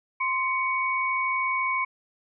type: tone pair together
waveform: sine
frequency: 1044 / 2237 Hz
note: C6 / C#7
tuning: -4 / +15 cents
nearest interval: octave + minor second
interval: 1319 cents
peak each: -26 dBFS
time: 0.2-1.85 s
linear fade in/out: 10 ms
effects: none